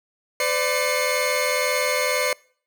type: tone cluster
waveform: sawtooth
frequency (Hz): 507 / 589 / 2157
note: B4 / D5 / C#7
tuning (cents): +45 / +5 / -48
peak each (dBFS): -21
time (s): 0.4-2.33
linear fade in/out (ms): 2
effects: noise-tail reverb RT60 0.5 s tail -25 dB re dry